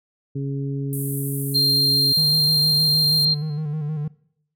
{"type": "harmonic tone", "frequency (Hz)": 138.59, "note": "C#3", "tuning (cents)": 0, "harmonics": [1, 2, 3], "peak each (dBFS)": [-24, -30, -34], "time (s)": [0.35, 2.13], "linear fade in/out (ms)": 10}
{"type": "band-pass noise", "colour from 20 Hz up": "white", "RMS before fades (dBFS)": -33, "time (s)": [0.93, 3.25], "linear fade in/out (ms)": 0, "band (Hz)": [9200, 14000], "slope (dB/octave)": 48}
{"type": "tone", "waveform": "sine", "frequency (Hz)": 4186, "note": "C8", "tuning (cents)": 0, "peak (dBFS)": -15, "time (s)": [1.54, 3.35], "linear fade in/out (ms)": 20}
{"type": "tone with vibrato", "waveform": "triangle", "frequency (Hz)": 151.5, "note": "D#3", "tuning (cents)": -46, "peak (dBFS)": -21, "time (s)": [2.17, 4.08], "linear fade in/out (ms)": 5, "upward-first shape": "square", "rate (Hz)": 6.4, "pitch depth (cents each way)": 48}
{"effects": ["noise-tail reverb RT60 0.7 s tail -21 dB re dry"]}